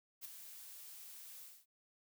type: noise with ADSR envelope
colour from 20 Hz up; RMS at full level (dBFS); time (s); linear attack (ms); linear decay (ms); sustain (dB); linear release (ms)
blue; -45; 0.21-1.66; 39; 10; -8; 240
effects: none